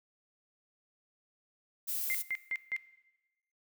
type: noise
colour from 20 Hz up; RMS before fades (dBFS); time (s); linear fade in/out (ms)
violet; -35; 1.87-2.23; 20
type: tone bursts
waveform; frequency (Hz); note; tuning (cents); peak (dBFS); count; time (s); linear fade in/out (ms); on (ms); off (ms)
sine; 2093; C7; 0; -31; 4; 2.1-2.764; 0; 46; 160
effects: noise-tail reverb RT60 1.0 s tail -17 dB re dry